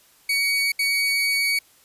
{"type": "tone bursts at uneven times", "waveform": "30% pulse", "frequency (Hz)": 2248, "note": "C#7", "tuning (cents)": 24, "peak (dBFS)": -17, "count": 2, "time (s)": [[0.29, 0.72], [0.79, 1.59]], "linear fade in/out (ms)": 5, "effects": ["white hiss -56 dBFS RMS until 1.84 s", "resampled to 32000 Hz"]}